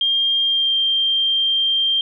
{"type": "tone with pitch glide", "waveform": "sine", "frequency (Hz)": [3206, 3175], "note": ["G7", "G7"], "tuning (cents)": [38, 21], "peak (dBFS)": -15, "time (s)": [0.01, 2.01], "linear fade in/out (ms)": 2, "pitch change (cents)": -17, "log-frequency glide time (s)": [0.44, 0.75], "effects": []}